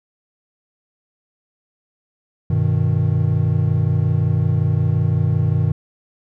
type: chord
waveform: triangle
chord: G augmented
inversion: none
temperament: equal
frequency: 98 / 123.47 / 155.56 Hz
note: G2 / B2 / D#3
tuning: 0 / 0 / 0 cents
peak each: -17 dBFS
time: 2.5-5.72 s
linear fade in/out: 5 ms
effects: none